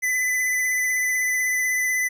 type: tone with vibrato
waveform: square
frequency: 2009 Hz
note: B6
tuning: 29 cents sharp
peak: -21 dBFS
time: 0.02-2.09 s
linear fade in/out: 20 ms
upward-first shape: triangle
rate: 16 Hz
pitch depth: 23 cents each way
effects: none